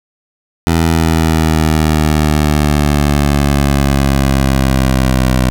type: exponential sweep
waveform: 15% pulse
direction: down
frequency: 82.9 to 63.3 Hz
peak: -3 dBFS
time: 0.67-5.5 s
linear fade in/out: 0 ms
effects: 7-bit